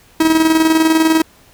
45% pulse tone with tremolo, 320.3 Hz, E4, 50 cents flat, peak -8 dBFS, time 0.2-1.22 s, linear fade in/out 5 ms, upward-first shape square, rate 20 Hz, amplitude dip 45%, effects pink hiss -48 dBFS RMS until 1.53 s

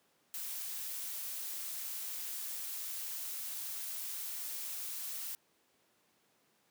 blue noise, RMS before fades -41 dBFS, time 0.34-5.35 s, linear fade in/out 0 ms, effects pink hiss -72 dBFS RMS until 6.7 s + high-pass 200 Hz 12 dB/octave

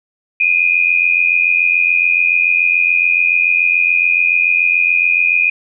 sine tone pair together, 2419 / 2506 Hz, D#7 / D#7, -49 / +12 cents, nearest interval minor second, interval 61 cents, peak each -13 dBFS, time 0.4-5.5 s, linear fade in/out 5 ms, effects none

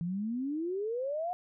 sine exponential sweep, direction up, 164.81 to 735 Hz, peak -31 dBFS, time 0.01-1.33 s, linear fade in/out 0 ms, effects none

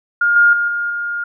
sine tone with level steps, 1416 Hz, F6, 23 cents sharp, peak -11 / -7 / -14 / -17 / -19 dBFS, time 0.21-1.24 s, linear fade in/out 5 ms, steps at 0.36 / 0.53 / 0.68 / 0.9 s, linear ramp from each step 2 ms, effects none

